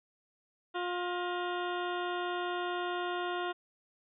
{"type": "harmonic tone with a mistuned harmonic", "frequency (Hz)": 355.1, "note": "F4", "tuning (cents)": 29, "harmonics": [1, 2, 3, 4, 5, 7, 8, 9, 10], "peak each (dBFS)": [-36, -38, -40, -40, -47, -53, -48, -50, -49], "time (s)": [0.74, 3.53], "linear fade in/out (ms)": 20, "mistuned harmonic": 5, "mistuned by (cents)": 98, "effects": []}